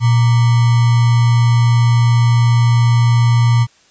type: tone with sample-and-hold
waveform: sine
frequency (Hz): 118.6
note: A#2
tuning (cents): +30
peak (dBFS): -8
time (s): 0-3.67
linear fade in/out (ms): 50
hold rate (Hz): 1050
effects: white hiss -51 dBFS RMS until 3.9 s + resampled to 16000 Hz